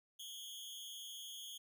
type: tone with amplitude modulation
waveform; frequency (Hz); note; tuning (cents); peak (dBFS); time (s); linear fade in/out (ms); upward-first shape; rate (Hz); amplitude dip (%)
sawtooth; 3269; G#7; -28; -40; 0.19-1.58; 10; sine; 221; 90
effects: none